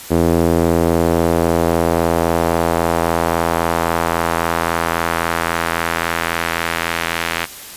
sawtooth tone with band-pass filter sweep, 83.7 Hz, E2, 27 cents sharp, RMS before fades -17 dBFS, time 0.1-7.46 s, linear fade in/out 20 ms, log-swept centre 380 to 2300 Hz, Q 1.1, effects white hiss -34 dBFS RMS until 7.76 s + resampled to 32000 Hz

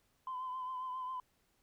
sine tone with vibrato, 1022 Hz, C6, 41 cents flat, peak -37 dBFS, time 0.27-1.2 s, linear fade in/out 2 ms, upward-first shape triangle, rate 7.4 Hz, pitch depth 43 cents each way, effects tanh soft clip ceiling -34 dBFS + pink hiss -75 dBFS RMS until 1.62 s

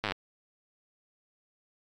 slowing click train, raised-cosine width 0.3 ms, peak -14 dBFS, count 9, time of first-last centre 0.04-0.12 s, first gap 9 ms, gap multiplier 1.03, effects AAC 48 kbps

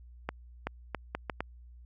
accelerating click train, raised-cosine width 0.5 ms, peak -17 dBFS, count 6, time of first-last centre 0.29-1.406 s, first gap 380 ms, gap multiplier 0.73, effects added 60 Hz sine -49 dBFS peak until 1.85 s + AAC 48 kbps

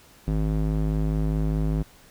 square tone with band-pass filter, 52.4 Hz, G#1, 16 cents sharp, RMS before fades -24 dBFS, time 0.27-1.83 s, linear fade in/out 10 ms, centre 170 Hz, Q 0.93, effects pink hiss -53 dBFS RMS until 2.1 s

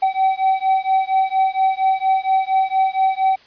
triangle beating tone pair, 763 / 767.3 Hz, G5 / G5, -47 / -37 cents, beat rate 4.3 Hz, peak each -16 dBFS, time 0.02-3.36 s, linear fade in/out 10 ms, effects white hiss -49 dBFS RMS until 3.46 s + resampled to 11025 Hz

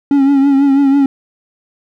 triangle tone with vibrato, 276.7 Hz, C#4, 3 cents flat, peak -5 dBFS, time 0.11-1.06 s, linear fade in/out 2 ms, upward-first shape triangle, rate 6.1 Hz, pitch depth 57 cents each way, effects none

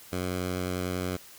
10% pulse tone with vibrato, 91 Hz, F#2, 28 cents flat, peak -21 dBFS, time 0.12-1.17 s, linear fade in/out 10 ms, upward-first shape square, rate 9.5 Hz, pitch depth 12 cents each way, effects white hiss -50 dBFS RMS until 1.38 s

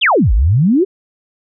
sine exponential two-way sweep, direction down then up, 3729 to 46.76 to 411.1 Hz, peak -8 dBFS, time 0.01-0.85 s, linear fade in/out 20 ms, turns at 0.33 s, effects none

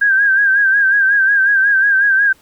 sine tone with vibrato, 1600 Hz, G6, 35 cents sharp, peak -9 dBFS, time 0.01-2.33 s, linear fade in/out 10 ms, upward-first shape sine, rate 5.5 Hz, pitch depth 66 cents each way, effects pink hiss -51 dBFS RMS until 2.41 s

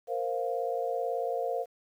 sine chord, Bb suspended second, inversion none, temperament just, 466.2 / 524.4 / 699.2 Hz, Bb4 / C5 / F5, 0 / +4 / +2 cents, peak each -33 dBFS, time 0.07-1.66 s, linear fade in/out 50 ms, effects 10-bit

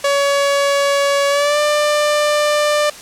sawtooth tone with pitch glide, 563 to 594.8 Hz, C#5 to D5, +27 to +22 cents, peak -9 dBFS, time 0.04-2.9 s, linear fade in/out 5 ms, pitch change +95 cents, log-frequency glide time 1.29-1.59 s, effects white hiss -35 dBFS RMS until 3.01 s + low-pass 9000 Hz 12 dB/octave

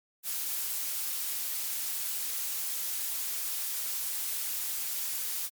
blue noise, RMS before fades -33 dBFS, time 0.23-5.5 s, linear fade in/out 50 ms, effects MP3 96 kbps

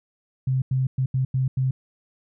sine tone bursts at uneven times, 130.81 Hz, C3, in tune, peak -19 dBFS, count 6, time 0.47-0.62 / 0.71-0.87 / 0.98-1.06 / 1.14-1.25 / 1.34-1.48 / 1.57-1.71 s, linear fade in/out 5 ms, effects none

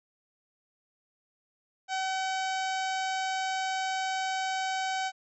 harmonic tone with a mistuned harmonic, 760 Hz, F#5, 46 cents sharp, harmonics 1 / 2 / 3 / 4 / 5 / 6 / 7 / 8 / 9 / 10, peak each -30 / -36 / -40 / -42 / -44 / -46 / -47 / -48 / -49 / -50 dBFS, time 1.88-5.12 s, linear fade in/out 50 ms, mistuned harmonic 9, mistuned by -21 cents, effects none

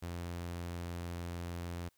sawtooth tone, 86.5 Hz, F2, 16 cents flat, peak -35 dBFS, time 0.02-1.89 s, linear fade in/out 10 ms, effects white hiss -75 dBFS RMS until 1.97 s

